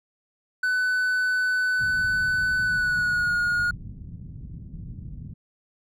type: tone with pitch glide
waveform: triangle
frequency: 1500 to 1437.2 Hz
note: F#6 to F6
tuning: +23 to +49 cents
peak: -19 dBFS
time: 0.63-3.71 s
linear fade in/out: 5 ms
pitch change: -74 cents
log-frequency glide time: 2.62-3.35 s
type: low-pass noise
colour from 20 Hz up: white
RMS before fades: -38 dBFS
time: 1.79-5.34 s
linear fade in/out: 10 ms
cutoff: 170 Hz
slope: 24 dB/octave
effects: none